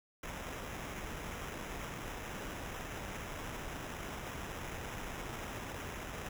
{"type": "noise with sample-and-hold", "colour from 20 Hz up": "pink", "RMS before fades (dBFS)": -43, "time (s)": [0.23, 6.29], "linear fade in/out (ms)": 5, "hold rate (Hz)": 4410, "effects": []}